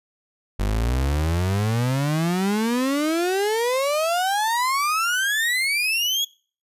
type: exponential sweep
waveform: 35% pulse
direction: up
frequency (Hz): 48.32 to 3378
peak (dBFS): -18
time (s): 0.59-6.25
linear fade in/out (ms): 10
effects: noise-tail reverb RT60 0.4 s tail -23 dB re dry + resampled to 32000 Hz